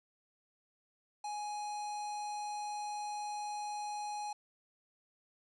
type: tone with notch filter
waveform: square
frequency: 834 Hz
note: G#5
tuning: 7 cents sharp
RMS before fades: -40 dBFS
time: 1.24-4.33 s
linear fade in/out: 5 ms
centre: 2200 Hz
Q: 1.7
effects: resampled to 22050 Hz + 11-bit